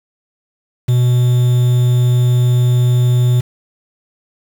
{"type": "tone with quantisation", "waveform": "triangle", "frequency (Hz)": 123.47, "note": "B2", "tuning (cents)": 0, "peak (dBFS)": -7, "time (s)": [0.88, 3.41], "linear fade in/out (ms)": 10, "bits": 5, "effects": []}